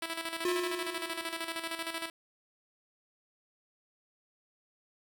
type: tone with tremolo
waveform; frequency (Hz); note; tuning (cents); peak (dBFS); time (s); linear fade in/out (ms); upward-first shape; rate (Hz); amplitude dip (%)
5% pulse; 329.6; E4; 0; -22; 0.02-2.1; 5; square; 13; 60
type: tone with exponential decay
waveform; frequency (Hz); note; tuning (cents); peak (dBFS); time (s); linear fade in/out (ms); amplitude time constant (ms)
square; 356.6; F4; +36; -28; 0.45-1.83; 2; 300
effects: none